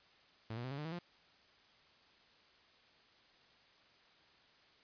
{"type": "tone with pitch steps", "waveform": "sawtooth", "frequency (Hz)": [111.3, 119.98, 129.34, 139.42, 150.29, 162.01, 174.65], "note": ["A2", "B2", "C3", "C#3", "D3", "E3", "F3"], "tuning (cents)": [20, -50, -20, 10, 40, -30, 0], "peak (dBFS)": -37, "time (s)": [0.5, 0.99], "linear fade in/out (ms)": 5, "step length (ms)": 70, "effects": ["white hiss -66 dBFS RMS until 4.83 s", "resampled to 11025 Hz"]}